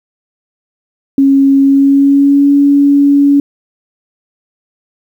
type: tone with pitch glide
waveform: sine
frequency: 274.1 to 283.1 Hz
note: C#4 to C#4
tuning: -19 to +37 cents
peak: -4 dBFS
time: 1.18-3.4 s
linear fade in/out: 2 ms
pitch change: +56 cents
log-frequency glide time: 1.61-2.52 s
effects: 7-bit